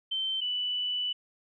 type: tone pair in turn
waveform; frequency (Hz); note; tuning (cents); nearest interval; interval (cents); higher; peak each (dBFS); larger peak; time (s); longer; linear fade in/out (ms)
sine; 3100 / 2974; G7 / F#7; -20 / +8; minor second; 72; first; -28; neither; 0.11-0.41 / 0.41-1.13; second; 10
effects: none